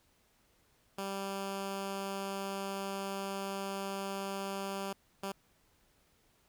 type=tone bursts at uneven times; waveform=10% pulse; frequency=195.9 Hz; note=G3; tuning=1 cent flat; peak=-28 dBFS; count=2; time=0.98-4.93 / 5.23-5.32 s; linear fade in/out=5 ms; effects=pink hiss -70 dBFS RMS until 6.48 s